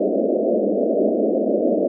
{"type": "band-pass noise", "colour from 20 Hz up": "white", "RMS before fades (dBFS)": -19, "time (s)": [0, 1.88], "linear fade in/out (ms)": 5, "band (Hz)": [200, 650], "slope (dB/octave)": 96, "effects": []}